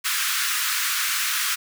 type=high-pass noise; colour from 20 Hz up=pink; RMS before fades=-24 dBFS; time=0.04-1.56 s; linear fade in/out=20 ms; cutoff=1200 Hz; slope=48 dB/octave; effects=none